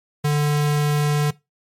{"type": "tone", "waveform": "square", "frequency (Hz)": 147.7, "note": "D3", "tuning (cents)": 10, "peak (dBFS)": -17, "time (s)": [0.24, 1.31], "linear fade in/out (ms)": 10, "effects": ["noise-tail reverb RT60 0.2 s tail -19 dB re dry", "MP3 64 kbps"]}